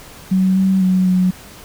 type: tone with pitch steps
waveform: sine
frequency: 188 / 190.7 / 185.6 / 183.6 Hz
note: F#3 / G3 / F#3 / F#3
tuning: +28 / -47 / +6 / -13 cents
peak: -11 dBFS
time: 0.31-1.31 s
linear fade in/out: 10 ms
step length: 250 ms
effects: pink hiss -39 dBFS RMS until 1.64 s